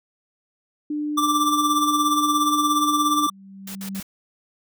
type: tone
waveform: sine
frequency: 298.2 Hz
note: D4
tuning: 27 cents sharp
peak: -23 dBFS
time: 0.9-3.27 s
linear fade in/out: 5 ms
type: tone with tremolo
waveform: square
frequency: 1174.7 Hz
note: D6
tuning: in tune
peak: -17 dBFS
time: 1.17-3.3 s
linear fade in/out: 10 ms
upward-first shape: sine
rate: 17 Hz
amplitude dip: 55%
type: tone with exponential growth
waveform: sine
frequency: 194.4 Hz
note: G3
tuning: 14 cents flat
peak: -26 dBFS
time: 2.57-4 s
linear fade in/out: 0 ms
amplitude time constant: 310 ms
type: noise bursts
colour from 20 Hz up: white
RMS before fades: -36 dBFS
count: 3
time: 3.67-4.029 s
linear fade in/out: 5 ms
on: 83 ms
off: 55 ms
effects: none